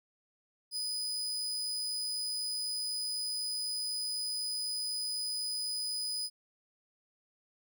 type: tone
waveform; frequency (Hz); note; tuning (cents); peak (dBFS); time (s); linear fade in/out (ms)
35% pulse; 4978; D#8; 0; -32; 0.71-6.3; 50
effects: none